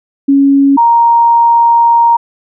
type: tone pair in turn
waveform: sine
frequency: 277.2 / 934.1 Hz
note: C#4 / A#5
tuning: 0 / +3 cents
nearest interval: octave + major sixth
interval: 2103 cents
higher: second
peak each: -4 dBFS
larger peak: neither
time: 0.28-0.77 / 0.77-2.17 s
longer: second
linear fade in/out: 10 ms
effects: none